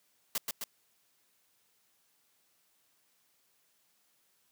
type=noise with echo; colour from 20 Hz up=white; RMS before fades=-32 dBFS; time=0.35-0.38 s; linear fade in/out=2 ms; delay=130 ms; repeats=2; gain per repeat=-3 dB; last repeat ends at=0.64 s; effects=white hiss -72 dBFS RMS until 4.51 s + high-pass 100 Hz 12 dB/octave